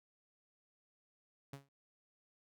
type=tone with exponential decay; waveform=sawtooth; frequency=138.59 Hz; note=C#3; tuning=in tune; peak=-40 dBFS; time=1.53-1.69 s; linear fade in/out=5 ms; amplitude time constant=34 ms; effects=noise-tail reverb RT60 0.1 s tail -25 dB re dry